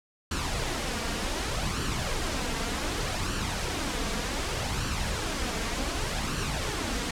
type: noise with flanger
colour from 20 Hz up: pink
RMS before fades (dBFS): -30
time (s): 0.31-7.11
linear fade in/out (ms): 5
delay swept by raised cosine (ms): 0.68 to 4.38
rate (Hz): 0.66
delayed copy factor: +0.5
effects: low-pass 8000 Hz 12 dB/octave